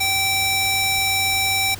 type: tone with high-pass filter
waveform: square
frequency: 776 Hz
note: G5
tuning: 18 cents flat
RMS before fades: -20 dBFS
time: 0-1.75 s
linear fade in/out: 10 ms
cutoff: 1900 Hz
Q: 0.76
effects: added 97 Hz sine -35 dBFS peak until 1.79 s + pink hiss -38 dBFS RMS until 1.79 s